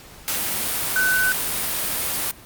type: tone in noise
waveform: sine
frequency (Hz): 1509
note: F#6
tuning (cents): +34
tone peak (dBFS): -17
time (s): 0.96-1.32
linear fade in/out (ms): 0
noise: white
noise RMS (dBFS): -24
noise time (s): 0.28-2.31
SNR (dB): +4
effects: pink hiss -44 dBFS RMS until 2.45 s + Opus 48 kbps